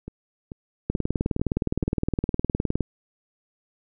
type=two click trains; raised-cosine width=3 ms; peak=-22 / -10 dBFS; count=5 / 38; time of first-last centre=0.08-1.834 / 0.9-2.807 s; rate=2.28 / 19.4 Hz; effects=none